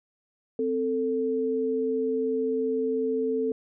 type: tone pair together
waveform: sine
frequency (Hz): 260 / 444.3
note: C4 / A4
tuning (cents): -11 / +17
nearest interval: major sixth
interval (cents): 928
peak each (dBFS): -29 / -25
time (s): 0.59-3.52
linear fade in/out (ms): 2
effects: none